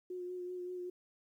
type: tone with vibrato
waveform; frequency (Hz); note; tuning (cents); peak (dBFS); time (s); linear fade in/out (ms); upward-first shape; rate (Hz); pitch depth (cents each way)
sine; 360.5; F#4; -45; -39; 0.1-0.9; 5; sine; 5.2; 20
effects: 12-bit